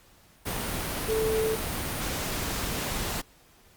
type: tone in noise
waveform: sine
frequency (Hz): 440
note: A4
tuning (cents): 0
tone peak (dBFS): -24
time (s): 1.08-1.56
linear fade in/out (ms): 20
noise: pink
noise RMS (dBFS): -31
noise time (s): 0.45-3.22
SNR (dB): +4
effects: pink hiss -58 dBFS RMS until 3.76 s + Opus 48 kbps